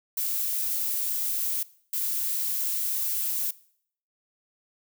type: noise bursts at uneven times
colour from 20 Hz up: violet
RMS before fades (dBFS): -28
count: 2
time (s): 0.17-1.63 / 1.93-3.51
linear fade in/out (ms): 5
effects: noise-tail reverb RT60 0.6 s tail -20 dB re dry